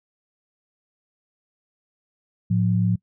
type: tone pair together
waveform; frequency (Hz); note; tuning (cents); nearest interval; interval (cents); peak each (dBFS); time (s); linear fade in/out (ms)
sine; 110 / 178.33; A2 / F3; 0 / +36; minor sixth; 836; -20 / -20; 2.5-2.96; 10
effects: noise-tail reverb RT60 0.1 s tail -25 dB re dry